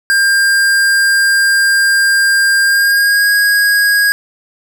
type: tone with pitch glide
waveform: square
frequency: 1600 to 1645 Hz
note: G6 to G#6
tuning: +35 to -17 cents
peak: -9 dBFS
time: 0.1-4.12 s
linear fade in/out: 0 ms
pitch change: +48 cents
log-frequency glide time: 2.63-3.32 s
effects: none